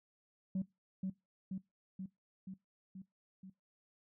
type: tone with echo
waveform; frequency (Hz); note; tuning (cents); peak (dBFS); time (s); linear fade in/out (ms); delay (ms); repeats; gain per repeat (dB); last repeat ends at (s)
sine; 188.8; F#3; +35; -31; 0.55-0.62; 5; 480; 6; -3; 3.5
effects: noise-tail reverb RT60 0.2 s tail -21 dB re dry + tanh soft clip ceiling -31 dBFS